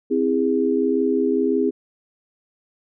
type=chord; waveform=sine; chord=C augmented; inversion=none; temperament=just; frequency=261.6 / 327 / 408.8 Hz; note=C4 / E4 / G#4; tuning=0 / -14 / -27 cents; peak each=-21 / -23 / -20 dBFS; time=0.1-1.71 s; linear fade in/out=20 ms; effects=none